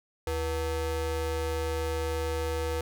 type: ring-modulated tone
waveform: square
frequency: 204.4 Hz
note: G#3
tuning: 27 cents flat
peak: -26 dBFS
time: 0.27-2.81 s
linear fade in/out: 2 ms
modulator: 281 Hz
effects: none